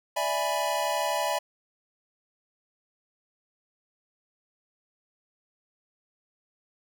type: chord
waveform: square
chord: E dominant seventh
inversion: third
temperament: equal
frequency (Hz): 587.3 / 659.3 / 830.6 / 987.8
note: D5 / E5 / G#5 / B5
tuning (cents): 0 / 0 / 0 / 0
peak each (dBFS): -32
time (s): 0.16-1.39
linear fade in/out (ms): 10
effects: none